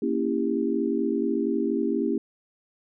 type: chord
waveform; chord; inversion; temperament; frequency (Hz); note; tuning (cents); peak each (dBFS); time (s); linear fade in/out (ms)
sine; A# diminished seventh; none; equal with one note detuned; 233.1 / 277.2 / 329.6 / 398.6; A#3 / C#4 / E4 / G4; 0 / 0 / 0 / +29; -28; 0.02-2.18; 5
effects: none